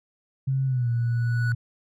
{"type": "tone with pitch glide", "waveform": "sine", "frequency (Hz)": [133.8, 117.83], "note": ["C3", "A#2"], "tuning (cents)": [39, 19], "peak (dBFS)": -21, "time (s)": [0.47, 1.55], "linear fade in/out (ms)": 10, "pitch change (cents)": -220, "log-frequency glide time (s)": [0.66, 0.89]}
{"type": "tone with exponential growth", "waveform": "triangle", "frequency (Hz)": 1473, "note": "F#6", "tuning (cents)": -8, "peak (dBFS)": -26, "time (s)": [0.5, 1.52], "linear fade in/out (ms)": 1, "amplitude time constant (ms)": 220}
{"effects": []}